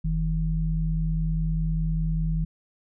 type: tone pair together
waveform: sine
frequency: 44.95 / 160 Hz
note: F#1 / D#3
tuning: -49 / +49 cents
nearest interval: octave + minor seventh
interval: 2198 cents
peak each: -25 dBFS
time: 0.04-2.45 s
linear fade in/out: 10 ms
effects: none